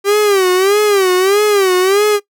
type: tone with vibrato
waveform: 45% pulse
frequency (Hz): 392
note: G4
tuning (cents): 0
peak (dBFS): -9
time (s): 0.04-2.2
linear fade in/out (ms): 50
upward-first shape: sine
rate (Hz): 1.6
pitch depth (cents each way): 130
effects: noise-tail reverb RT60 0.1 s tail -19 dB re dry